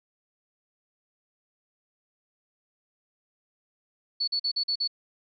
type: tone bursts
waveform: sine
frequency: 4435 Hz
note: C#8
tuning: in tune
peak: -24 dBFS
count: 6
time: 4.2-4.877 s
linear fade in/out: 10 ms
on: 77 ms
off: 43 ms
effects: none